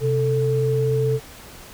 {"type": "tone pair together", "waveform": "sine", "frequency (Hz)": [130, 442], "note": ["C3", "A4"], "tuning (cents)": [-11, 8], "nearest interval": "octave + major sixth", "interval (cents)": 2119, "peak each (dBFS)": -20, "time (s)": [0, 1.2], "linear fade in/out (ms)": 50, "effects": ["pink hiss -42 dBFS RMS until 1.73 s"]}